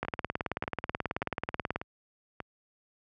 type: two click trains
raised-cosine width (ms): 0.5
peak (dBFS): -21 / -15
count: 5 / 33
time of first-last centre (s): 0.05-2.403 / 0.03-1.76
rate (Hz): 1.7 / 18.5
effects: high-pass 60 Hz 12 dB/octave